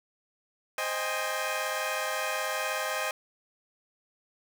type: chord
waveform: 15% pulse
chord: Ab major seventh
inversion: first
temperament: equal with one note detuned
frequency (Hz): 523.3 / 622.3 / 794.5 / 830.6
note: C5 / Eb5 / G5 / Ab5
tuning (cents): 0 / 0 / +23 / 0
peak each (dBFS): -28 / -26 / -31 / -32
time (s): 0.78-3.11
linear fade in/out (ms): 2
effects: none